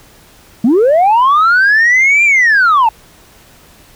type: linear two-way sweep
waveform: sine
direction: up then down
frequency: 207.7 to 2406 to 849 Hz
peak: -4 dBFS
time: 0.64-2.89 s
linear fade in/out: 5 ms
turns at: 2.24 s
effects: tanh soft clip ceiling -4 dBFS + pink hiss -43 dBFS RMS until 3.95 s